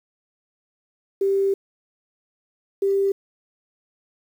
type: tone pair in turn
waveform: sine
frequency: 392.1 / 393.7 Hz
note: G4 / G4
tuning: 0 / +8 cents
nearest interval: unison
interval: 8 cents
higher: second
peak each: -17 dBFS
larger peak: neither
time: 1.21-1.54 / 2.82-3.12 s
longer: first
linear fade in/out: 5 ms
effects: 8-bit